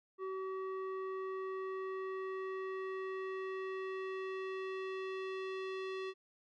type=tone with low-pass filter sweep; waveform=square; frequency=380.1 Hz; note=F#4; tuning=47 cents sharp; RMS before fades=-41 dBFS; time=0.18-6.14 s; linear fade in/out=50 ms; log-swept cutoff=1200 to 3300 Hz; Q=1.5; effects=none